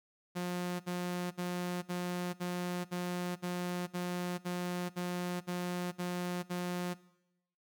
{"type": "tone bursts", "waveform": "sawtooth", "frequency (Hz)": 178, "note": "F3", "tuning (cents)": 33, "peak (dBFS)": -30, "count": 13, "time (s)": [0.35, 6.944], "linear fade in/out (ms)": 20, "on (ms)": 450, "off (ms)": 62, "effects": ["noise-tail reverb RT60 0.9 s tail -20 dB re dry"]}